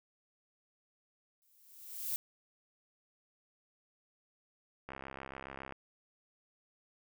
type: noise with exponential growth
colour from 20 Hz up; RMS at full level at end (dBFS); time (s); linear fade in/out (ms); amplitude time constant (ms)
violet; -34; 1.42-2.16; 0; 160
type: click train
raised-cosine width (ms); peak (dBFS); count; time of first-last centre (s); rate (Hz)
0.5; -29; 57; 4.89-5.723; 67.2
effects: none